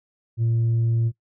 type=tone with tanh clipping; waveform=triangle; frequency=115.2 Hz; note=A#2; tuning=20 cents flat; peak=-19 dBFS; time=0.37-1.12 s; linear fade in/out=50 ms; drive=7 dB; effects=noise-tail reverb RT60 0.1 s tail -20 dB re dry